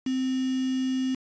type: tone with quantisation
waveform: sine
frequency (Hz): 260.1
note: C4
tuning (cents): -10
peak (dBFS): -24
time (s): 0.06-1.15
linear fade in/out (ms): 5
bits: 6
effects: resampled to 16000 Hz